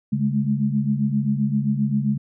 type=tone cluster; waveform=sine; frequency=140.2 / 206.6 / 214.2 Hz; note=C#3 / G#3 / A3; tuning=+20 / -9 / -46 cents; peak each=-23 dBFS; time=0.12-2.18 s; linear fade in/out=10 ms; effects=none